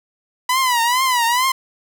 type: tone with vibrato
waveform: sawtooth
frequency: 987.8 Hz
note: B5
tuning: in tune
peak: -11 dBFS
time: 0.49-1.52 s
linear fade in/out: 5 ms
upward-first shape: triangle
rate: 2.3 Hz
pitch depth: 140 cents each way
effects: none